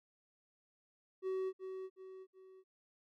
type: tone with echo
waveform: triangle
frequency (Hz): 377.6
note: F#4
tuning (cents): +35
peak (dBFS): -33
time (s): 1.22-1.53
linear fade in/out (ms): 50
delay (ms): 370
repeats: 3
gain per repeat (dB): -7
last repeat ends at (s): 2.64
effects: none